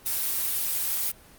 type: noise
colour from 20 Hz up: blue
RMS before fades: -27 dBFS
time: 0.05-1.12 s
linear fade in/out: 20 ms
effects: pink hiss -52 dBFS RMS until 1.38 s + Opus 32 kbps